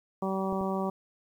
harmonic tone, 191.7 Hz, G3, 38 cents flat, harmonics 1 / 2 / 3 / 4 / 5 / 6, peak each -31 / -34 / -36 / -37 / -38 / -39 dBFS, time 0.22-0.9 s, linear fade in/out 5 ms
clicks, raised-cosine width 2 ms, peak -26 dBFS, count 2, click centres 0.526 / 0.611 s
effects 10-bit

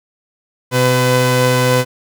sawtooth tone pair together, 126.7 / 503.4 Hz, B2 / B4, +45 / +33 cents, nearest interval 2 octaves, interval 2388 cents, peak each -10 dBFS, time 0.71-1.85 s, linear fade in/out 50 ms, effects none

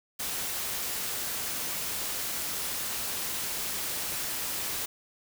white noise, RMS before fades -33 dBFS, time 0.19-4.86 s, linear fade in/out 10 ms, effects none

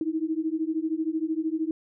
sine beating tone pair, 312.2 / 325.2 Hz, D#4 / E4, +6 / -23 cents, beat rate 13 Hz, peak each -28 dBFS, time 0.01-1.71 s, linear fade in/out 2 ms, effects none

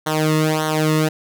sawtooth tone with flanger, 155.56 Hz, D#3, in tune, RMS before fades -18 dBFS, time 0.06-1.09 s, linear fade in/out 10 ms, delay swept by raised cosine 0.4 to 1.3 ms, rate 1.7 Hz, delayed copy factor -0.9, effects none

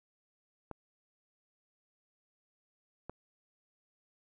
clicks, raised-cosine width 1 ms, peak -27 dBFS, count 2, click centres 0.713 / 3.096 s, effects none

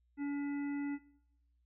harmonic tone, 285 Hz, C#4, 48 cents sharp, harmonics 1 / 3 / 5 / 7 / 9, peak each -34 / -52 / -54 / -52 / -62 dBFS, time 0.17-0.99 s, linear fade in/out 50 ms, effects noise-tail reverb RT60 0.8 s tail -20 dB re dry + added 60 Hz sine -70 dBFS peak until 1.65 s

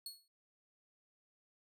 sawtooth tone with exponential decay, 4348 Hz, C#8, 34 cents flat, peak -38 dBFS, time 0.06-0.28 s, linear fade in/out 2 ms, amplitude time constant 47 ms, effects none

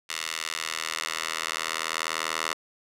10% pulse tone with high-pass filter sweep, 80.4 Hz, E2, 43 cents flat, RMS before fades -31 dBFS, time 0.09-2.54 s, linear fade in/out 10 ms, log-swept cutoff 2200 to 1100 Hz, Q 0.83, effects low-pass 10000 Hz 12 dB/octave

